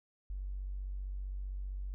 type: tone with tanh clipping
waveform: triangle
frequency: 47.7 Hz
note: G1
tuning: 47 cents flat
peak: -36 dBFS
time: 0.3-1.94 s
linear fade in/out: 0 ms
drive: 2 dB
effects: none